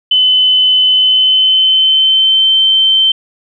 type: tone with pitch glide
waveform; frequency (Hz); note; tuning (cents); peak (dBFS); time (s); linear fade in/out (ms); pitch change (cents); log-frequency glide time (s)
sine; 3028 to 3102; F#7 to G7; +39 to -19; -6; 0.11-3.12; 5; +42; 0.87-2.56
effects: none